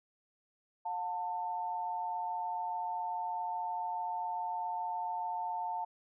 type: tone pair together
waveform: sine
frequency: 718 / 893.2 Hz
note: F5 / A5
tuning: +48 / +26 cents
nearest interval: major third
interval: 378 cents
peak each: -39 / -35 dBFS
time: 0.85-5.85 s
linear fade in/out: 10 ms
effects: none